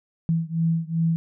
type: beating tone pair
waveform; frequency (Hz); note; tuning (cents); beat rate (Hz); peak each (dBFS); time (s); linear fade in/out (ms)
sine; 163.5 / 166.1; E3 / E3; -14 / +13; 2.6; -23 / -24; 0.29-1.16; 0
effects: none